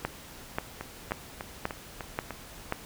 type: two click trains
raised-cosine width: 0.5 ms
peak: -20 / -13 dBFS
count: 6 / 6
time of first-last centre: 0.81-2.307 / 0.05-2.724 s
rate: 3.34 / 1.87 Hz
effects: pink hiss -47 dBFS RMS until 2.85 s